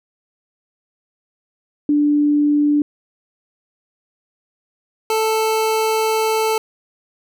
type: tone pair in turn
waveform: sine / 25% pulse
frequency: 293.7 / 440.2 Hz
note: D4 / A4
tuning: 0 / +1 cents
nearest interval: perfect fifth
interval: 701 cents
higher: second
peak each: -12 dBFS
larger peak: neither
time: 1.89-2.82 / 5.1-6.58 s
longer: second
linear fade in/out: 2 ms
effects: none